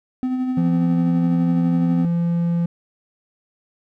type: tone with tremolo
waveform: triangle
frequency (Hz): 255.5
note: C4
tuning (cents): -41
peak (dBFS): -16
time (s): 0.23-2.05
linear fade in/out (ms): 0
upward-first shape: sine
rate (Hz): 12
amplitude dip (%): 35
type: tone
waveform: triangle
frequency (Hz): 170.8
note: F3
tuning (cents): -38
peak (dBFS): -15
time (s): 0.57-2.66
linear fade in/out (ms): 5
effects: none